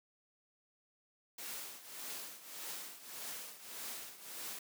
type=noise with tremolo; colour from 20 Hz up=white; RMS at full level=-43 dBFS; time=1.38-4.59 s; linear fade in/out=5 ms; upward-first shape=triangle; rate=1.7 Hz; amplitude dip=80%; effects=high-pass 200 Hz 12 dB/octave